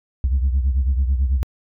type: beating tone pair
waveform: sine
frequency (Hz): 65 / 74.1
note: C2 / D2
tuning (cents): -11 / +16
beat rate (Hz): 9.1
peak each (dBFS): -15 / -21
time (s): 0.24-1.43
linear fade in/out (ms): 0
effects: tanh soft clip ceiling -12 dBFS